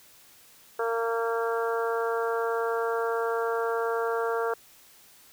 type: harmonic tone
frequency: 229.6 Hz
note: A#3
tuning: 26 cents flat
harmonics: 2 / 3 / 4 / 5 / 6 / 7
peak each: -27 / -34 / -35 / -36 / -34 / -39 dBFS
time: 0.79-4.54 s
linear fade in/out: 5 ms
effects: white hiss -55 dBFS RMS until 5.32 s